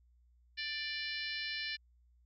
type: harmonic tone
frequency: 589 Hz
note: D5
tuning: 5 cents sharp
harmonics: 3 / 4 / 5 / 6 / 7 / 8 / 9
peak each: -42 / -43 / -45 / -49 / -43 / -49 / -47 dBFS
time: 0.57-1.77 s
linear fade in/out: 20 ms
effects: added 60 Hz sine -64 dBFS peak until 2.25 s